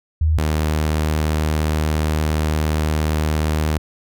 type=tone pair in turn; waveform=sine / sawtooth; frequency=78.5 / 77.2 Hz; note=D#2 / D#2; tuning=+16 / -13 cents; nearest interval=unison; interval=29 cents; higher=first; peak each=-13 dBFS; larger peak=neither; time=0.21-0.38 / 0.38-3.78 s; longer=second; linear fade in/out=5 ms; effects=none